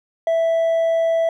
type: tone with hard clipping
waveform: sine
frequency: 659.3 Hz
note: E5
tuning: in tune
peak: -16 dBFS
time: 0.27-1.29 s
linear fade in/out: 2 ms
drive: 2 dB
effects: none